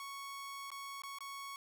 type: tone with dropouts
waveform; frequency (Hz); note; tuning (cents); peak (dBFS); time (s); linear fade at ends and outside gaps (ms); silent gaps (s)
sawtooth; 1108.7; C#6; 0; -40; 0-1.56; 1; 0.704-0.716 / 1.02-1.035 / 1.186-1.206
effects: none